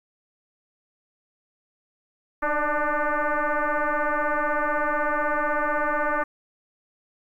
sine tone with frequency modulation, 305 Hz, D#4, 34 cents flat, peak -21 dBFS, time 2.42-6.24 s, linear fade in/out 10 ms, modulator 297 Hz, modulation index 4.9, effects 10-bit

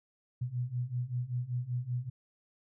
sine beating tone pair, 120.7 / 125.9 Hz, B2 / B2, -39 / +34 cents, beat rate 5.2 Hz, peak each -36 / -34 dBFS, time 0.41-2.1 s, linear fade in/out 10 ms, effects none

